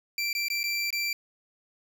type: tone with dropouts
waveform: 25% pulse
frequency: 2349 Hz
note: D7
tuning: in tune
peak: -23 dBFS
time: 0.18-1.13 s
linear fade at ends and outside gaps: 2 ms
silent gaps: 0.33-0.35 / 0.484-0.501 / 0.632-0.639 / 0.905-0.927 s
effects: none